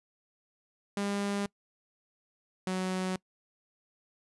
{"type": "tone pair in turn", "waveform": "sawtooth", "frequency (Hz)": [201.4, 185.93], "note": ["G3", "F#3"], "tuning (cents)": [47, 9], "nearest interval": "minor second", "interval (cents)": 138, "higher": "first", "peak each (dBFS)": -26, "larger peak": "neither", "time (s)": [[0.97, 1.46], [2.67, 3.16]], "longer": "neither", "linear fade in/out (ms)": 2, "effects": ["noise-tail reverb RT60 0.1 s tail -24 dB re dry", "resampled to 24000 Hz"]}